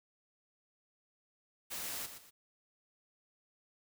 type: noise with echo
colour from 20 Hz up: white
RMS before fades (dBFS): -41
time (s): 1.7-2.07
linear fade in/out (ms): 20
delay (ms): 120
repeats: 2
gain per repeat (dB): -9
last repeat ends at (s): 2.31
effects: none